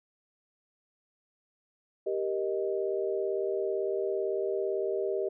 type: chord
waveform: sine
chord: Eb major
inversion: first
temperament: equal with one note detuned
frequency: 392 / 469.9 / 622.3 Hz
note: G4 / Bb4 / Eb5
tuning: 0 / +14 / 0 cents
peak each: -30 / -34 / -34 dBFS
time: 2.06-5.29 s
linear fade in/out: 10 ms
effects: none